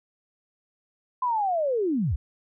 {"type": "linear sweep", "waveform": "sine", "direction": "down", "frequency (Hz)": [1029, 51.4], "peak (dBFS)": -22, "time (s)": [1.22, 2.16], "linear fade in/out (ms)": 5, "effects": []}